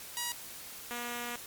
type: tone pair in turn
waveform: 5% pulse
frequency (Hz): 960 / 240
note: B5 / B3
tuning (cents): -49 / -49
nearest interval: 2 octaves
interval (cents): 2400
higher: first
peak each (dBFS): -21 / -25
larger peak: first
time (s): 0.17-0.32 / 0.91-1.36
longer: second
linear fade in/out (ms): 0
effects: white hiss -46 dBFS RMS until 1.46 s + MP3 96 kbps